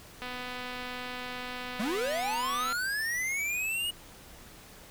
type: click train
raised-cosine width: 0.3 ms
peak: -23 dBFS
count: 625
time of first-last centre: 0.22-2.726 s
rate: 249 Hz
type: linear sweep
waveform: square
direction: up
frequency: 185 to 2915 Hz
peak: -30 dBFS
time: 1.79-3.91 s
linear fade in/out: 10 ms
effects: pink hiss -51 dBFS RMS until 4.9 s